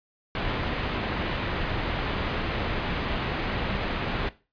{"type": "low-pass noise", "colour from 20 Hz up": "pink", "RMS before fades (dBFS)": -29, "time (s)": [0.35, 4.29], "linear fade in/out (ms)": 2, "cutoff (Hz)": 3500, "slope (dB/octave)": 24, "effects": ["noise-tail reverb RT60 0.3 s tail -17 dB re dry", "resampled to 11025 Hz"]}